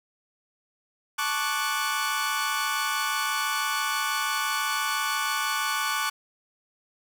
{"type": "chord", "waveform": "sawtooth", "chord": "D major seventh", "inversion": "second", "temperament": "equal with one note detuned", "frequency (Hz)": [872.9, 1108.7, 1174.7, 1480], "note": ["A5", "C#6", "D6", "F#6"], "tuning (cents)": [-14, 0, 0, 0], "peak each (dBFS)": [-30, -27, -27, -26], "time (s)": [1.18, 6.1], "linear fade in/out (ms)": 10, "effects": []}